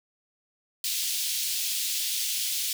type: high-pass noise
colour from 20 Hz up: pink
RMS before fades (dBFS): -29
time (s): 0.84-2.73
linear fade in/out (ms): 2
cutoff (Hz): 3100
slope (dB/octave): 24
effects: none